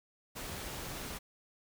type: noise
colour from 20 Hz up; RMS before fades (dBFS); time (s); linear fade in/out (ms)
pink; -42; 0.35-1.19; 20
effects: none